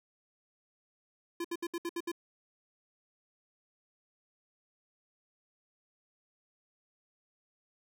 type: tone bursts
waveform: square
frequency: 341.8 Hz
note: F4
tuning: 37 cents flat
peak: -34 dBFS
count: 7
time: 1.4-2.117 s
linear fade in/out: 5 ms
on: 45 ms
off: 67 ms
effects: none